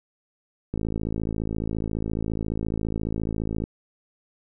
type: click train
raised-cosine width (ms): 3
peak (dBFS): -15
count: 159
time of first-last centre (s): 0.74-3.639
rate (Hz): 54.5
effects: none